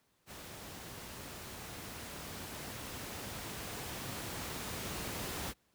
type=noise with level ramp; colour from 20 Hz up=pink; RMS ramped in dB=-48 to -39 dBFS; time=0.26-5.54 s; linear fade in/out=50 ms; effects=pink hiss -74 dBFS RMS until 5.74 s + high-pass 60 Hz 12 dB/octave